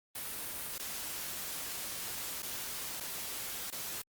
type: noise with dropouts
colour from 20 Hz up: white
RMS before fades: -40 dBFS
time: 0.15-4.02 s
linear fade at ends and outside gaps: 5 ms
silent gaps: 0.782-0.795 / 2.422-2.428 / 3.002-3.006 / 3.704-3.723 s
effects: Opus 32 kbps